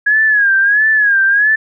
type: tone with vibrato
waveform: sine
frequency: 1661.2 Hz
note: G#6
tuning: in tune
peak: -8 dBFS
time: 0.06-1.56 s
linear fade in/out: 10 ms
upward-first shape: sine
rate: 1.5 Hz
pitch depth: 100 cents each way
effects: none